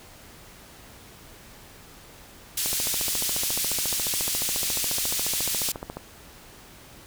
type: band-pass noise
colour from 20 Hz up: white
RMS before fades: -27 dBFS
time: 2.57-5.72 s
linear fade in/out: 5 ms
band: 2900 to 14000 Hz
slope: 12 dB/octave
type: click train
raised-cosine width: 1 ms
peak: -19 dBFS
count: 48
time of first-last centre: 2.66-5.97 s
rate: 14.2 Hz
effects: pink hiss -48 dBFS RMS until 7.06 s